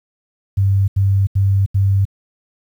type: tone bursts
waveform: sine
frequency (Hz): 98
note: G2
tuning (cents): 0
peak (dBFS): -11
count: 4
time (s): 0.57-2.053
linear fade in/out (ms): 10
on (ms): 310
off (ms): 81
effects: 8-bit